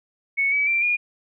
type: tone with pitch steps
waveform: sine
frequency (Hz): 2213 / 2283 / 2355 / 2430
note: C#7 / D7 / D7 / D#7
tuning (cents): -3 / -50 / +4 / -42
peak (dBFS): -18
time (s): 0.37-0.97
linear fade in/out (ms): 20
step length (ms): 150
effects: none